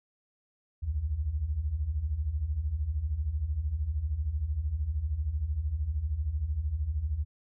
sine beating tone pair, 65.7 / 78.7 Hz, C2 / D#2, +8 / +20 cents, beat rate 13 Hz, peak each -34 / -29 dBFS, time 0.82-7.25 s, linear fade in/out 20 ms, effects none

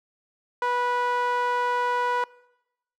sawtooth tone with band-pass filter, 490 Hz, B4, 14 cents flat, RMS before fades -25 dBFS, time 0.62-2.24 s, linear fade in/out 2 ms, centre 1100 Hz, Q 2.2, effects noise-tail reverb RT60 0.9 s tail -22 dB re dry

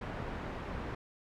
pink low-pass noise, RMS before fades -40 dBFS, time 0.01-0.95 s, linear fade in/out 5 ms, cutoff 1700 Hz, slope 12 dB/octave, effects none

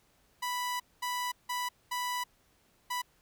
sawtooth tone bursts at uneven times, 987.8 Hz, B5, in tune, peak -28 dBFS, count 5, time 0.42-0.8 / 1.02-1.32 / 1.49-1.69 / 1.91-2.24 / 2.9-3.02 s, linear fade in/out 10 ms, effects pink hiss -68 dBFS RMS until 3.21 s

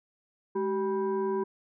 sine tone with frequency modulation, 384.6 Hz, G4, 33 cents flat, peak -26 dBFS, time 0.55-1.44 s, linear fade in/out 10 ms, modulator 594 Hz, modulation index 0.76, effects none

